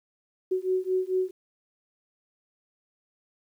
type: beating tone pair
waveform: sine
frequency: 370 / 374.5 Hz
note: F#4 / F#4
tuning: 0 / +21 cents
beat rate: 4.5 Hz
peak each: -27 dBFS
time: 0.51-1.31 s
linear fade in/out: 10 ms
effects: 10-bit